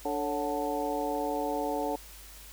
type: harmonic tone with a mistuned harmonic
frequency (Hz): 146.7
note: D3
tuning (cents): -2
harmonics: 2 / 3 / 4 / 5 / 6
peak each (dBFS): -35 / -35 / -35 / -35 / -35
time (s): 0.05-1.96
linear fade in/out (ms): 5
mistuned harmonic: 4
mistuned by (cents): -89
effects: added 50 Hz sine -50 dBFS peak until 2.52 s + white hiss -50 dBFS RMS until 2.52 s